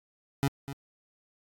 25% pulse tone with echo, 138.6 Hz, C#3, in tune, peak -20 dBFS, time 0.43-0.48 s, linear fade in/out 0 ms, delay 250 ms, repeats 1, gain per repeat -12 dB, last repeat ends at 0.73 s, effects AAC 48 kbps

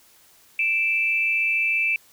sine tone pair together, 2349 / 2634 Hz, D7 / E7, 0 / -2 cents, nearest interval major second, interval 198 cents, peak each -22 dBFS, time 0.59-1.96 s, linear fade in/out 2 ms, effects white hiss -55 dBFS RMS until 2.12 s

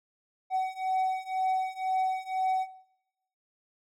triangle beating tone pair, 752 / 754 Hz, F#5 / F#5, +28 / +32 cents, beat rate 2 Hz, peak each -28 dBFS, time 0.5-2.67 s, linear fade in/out 50 ms, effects noise-tail reverb RT60 0.9 s tail -20 dB re dry

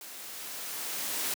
white noise with level ramp, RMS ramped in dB -45 to -31 dBFS, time 0.01-1.34 s, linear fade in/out 2 ms, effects high-pass 200 Hz 12 dB/octave

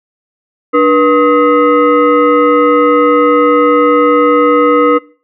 sine tone with frequency modulation, 485 Hz, B4, 31 cents flat, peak -5 dBFS, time 0.73-4.99 s, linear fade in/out 20 ms, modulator 780 Hz, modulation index 1.2, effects noise-tail reverb RT60 0.4 s tail -21 dB re dry

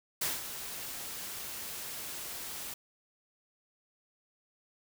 white noise with ADSR envelope, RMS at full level -31 dBFS, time 0.21-2.74 s, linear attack 8 ms, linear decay 180 ms, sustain -10 dB, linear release 5 ms, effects none

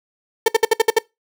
35% pulse tone bursts, 449 Hz, A4, 35 cents sharp, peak -8 dBFS, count 7, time 0.46-0.987 s, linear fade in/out 5 ms, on 23 ms, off 61 ms, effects noise-tail reverb RT60 0.2 s tail -23 dB re dry

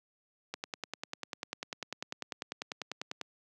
click train, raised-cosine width 0.2 ms, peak -19 dBFS, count 28, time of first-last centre 0.54-3.213 s, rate 10.1 Hz, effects high-pass 200 Hz 12 dB/octave

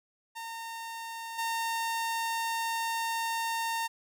sawtooth tone with level steps, 914 Hz, A#5, 34 cents flat, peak -34 / -26 dBFS, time 0.35-3.88 s, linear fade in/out 20 ms, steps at 1.38 s, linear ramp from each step 10 ms, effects none

